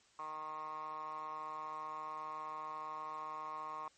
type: tone with band-pass filter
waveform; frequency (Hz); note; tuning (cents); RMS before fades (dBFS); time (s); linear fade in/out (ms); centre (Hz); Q
10% pulse; 154.9; D#3; -7; -44; 0.19-3.88; 2; 1100; 8.3
effects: white hiss -68 dBFS RMS until 3.97 s + MP3 32 kbps